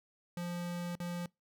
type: tone with dropouts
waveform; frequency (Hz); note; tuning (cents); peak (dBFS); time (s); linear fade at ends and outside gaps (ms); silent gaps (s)
square; 174.61; F3; 0; -37; 0.37-1.26; 2; 0.954-1.001
effects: noise-tail reverb RT60 0.2 s tail -24 dB re dry